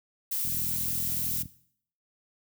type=noise; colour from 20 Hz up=violet; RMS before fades=-30 dBFS; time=0.31-1.43 s; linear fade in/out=10 ms
type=click train; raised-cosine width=5 ms; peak=-28 dBFS; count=43; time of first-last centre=0.45-1.457 s; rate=41.7 Hz
effects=noise-tail reverb RT60 0.6 s tail -18 dB re dry + high-pass 80 Hz 12 dB/octave